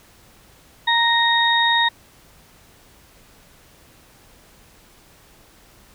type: harmonic tone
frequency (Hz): 932.3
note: A#5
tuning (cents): 0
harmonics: 1 / 2 / 4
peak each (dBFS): -19 / -19 / -19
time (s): 0.87-1.89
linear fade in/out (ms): 10
effects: pink hiss -51 dBFS RMS until 5.94 s